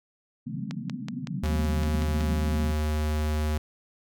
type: band-pass noise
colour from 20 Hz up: pink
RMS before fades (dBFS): -33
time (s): 0.46-2.73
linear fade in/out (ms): 10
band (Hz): 130 to 260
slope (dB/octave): 96
type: click train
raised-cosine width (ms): 0.2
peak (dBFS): -19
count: 9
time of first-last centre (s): 0.71-2.208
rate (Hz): 5.34
type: tone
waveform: square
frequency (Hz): 76.3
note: D#2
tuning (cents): -33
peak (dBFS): -25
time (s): 1.43-3.58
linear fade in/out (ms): 5
effects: none